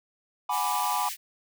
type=chord; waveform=triangle; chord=G# half-diminished seventh; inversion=third; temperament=equal; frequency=740 / 830.6 / 987.8 / 1174.7 Hz; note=F#5 / G#5 / B5 / D6; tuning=0 / 0 / 0 / 0 cents; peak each=-32 / -28 / -27 / -31 dBFS; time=0.49-1.09 s; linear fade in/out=5 ms
type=high-pass noise; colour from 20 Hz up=white; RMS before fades=-35 dBFS; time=0.5-1.17 s; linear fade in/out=50 ms; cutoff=1700 Hz; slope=48 dB/octave
effects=none